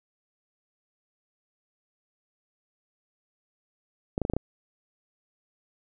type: clicks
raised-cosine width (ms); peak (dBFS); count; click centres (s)
2; -13; 6; 4.179 / 4.217 / 4.251 / 4.299 / 4.336 / 4.366
effects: none